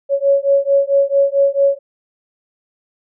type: beating tone pair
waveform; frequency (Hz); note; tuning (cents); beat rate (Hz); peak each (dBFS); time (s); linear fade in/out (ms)
sine; 554 / 558.5; C#5 / C#5; -1 / +13; 4.5; -14; 0.09-1.79; 50
effects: none